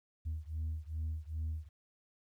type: beating tone pair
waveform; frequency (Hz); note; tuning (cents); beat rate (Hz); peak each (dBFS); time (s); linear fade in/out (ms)
sine; 77.78 / 80.28; D#2 / E2; 0 / -45; 2.5; -37 / -38; 0.25-1.69; 20
effects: tanh soft clip ceiling -32 dBFS + 12-bit